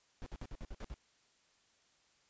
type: noise bursts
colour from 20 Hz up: brown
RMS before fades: -44 dBFS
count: 8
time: 0.22-0.941 s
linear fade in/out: 0 ms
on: 42 ms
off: 55 ms
effects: white hiss -71 dBFS RMS until 2.29 s + resampled to 16000 Hz